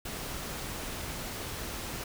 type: noise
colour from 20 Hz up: pink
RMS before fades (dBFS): -38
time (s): 0.05-2.04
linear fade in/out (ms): 5
effects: none